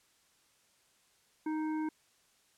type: harmonic tone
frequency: 311.1 Hz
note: D#4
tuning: in tune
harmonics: 1 / 3 / 5 / 7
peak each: -32 / -42 / -50 / -54 dBFS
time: 1.46-1.89 s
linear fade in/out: 5 ms
effects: white hiss -69 dBFS RMS until 2.57 s + low-pass 10000 Hz 12 dB/octave